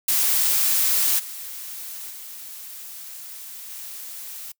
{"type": "noise with level steps", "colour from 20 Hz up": "blue", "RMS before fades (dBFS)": [-20, -35, -38, -36], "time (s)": [0.08, 4.52], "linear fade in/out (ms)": 5, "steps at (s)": [1.18, 2.09, 3.69], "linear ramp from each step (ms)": 20, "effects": ["noise-tail reverb RT60 0.1 s tail -24 dB re dry"]}